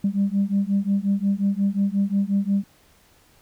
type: beating tone pair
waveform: sine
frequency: 196 / 201.6 Hz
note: G3 / G3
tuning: 0 / +49 cents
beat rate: 5.6 Hz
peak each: -21 / -21 dBFS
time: 0.04-2.64 s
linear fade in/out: 5 ms
effects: tanh soft clip ceiling -13 dBFS + pink hiss -57 dBFS RMS until 3.41 s